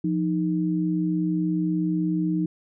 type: tone pair together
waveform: sine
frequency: 174.61 / 311.1 Hz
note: F3 / D#4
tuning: 0 / 0 cents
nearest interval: minor seventh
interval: 1000 cents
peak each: -24 dBFS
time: 0.04-2.46 s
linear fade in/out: 5 ms
effects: none